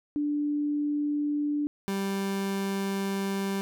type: tone pair in turn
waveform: sine / 30% pulse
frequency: 293.7 / 196.02 Hz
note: D4 / G3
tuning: 0 / 0 cents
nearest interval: perfect fifth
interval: 700 cents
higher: first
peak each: -25 dBFS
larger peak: neither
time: 0.16-1.67 / 1.88-3.61 s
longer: second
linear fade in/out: 0 ms
effects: none